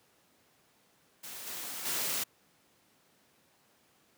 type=noise with level steps; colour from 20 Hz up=white; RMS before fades=-44 / -40 / -33 dBFS; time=1.23-2.24 s; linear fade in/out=10 ms; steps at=1.46 / 1.85 s; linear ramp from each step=10 ms; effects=pink hiss -67 dBFS RMS until 4.17 s + high-pass 150 Hz 12 dB/octave